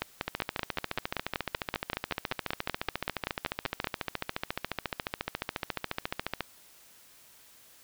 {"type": "two click trains", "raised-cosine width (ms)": 0.3, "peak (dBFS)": [-14, -13], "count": [88, 21], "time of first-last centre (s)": [[0.28, 6.407], [0.02, 3.844]], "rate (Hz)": [14.2, 5.23], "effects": ["white hiss -57 dBFS RMS until 7.83 s"]}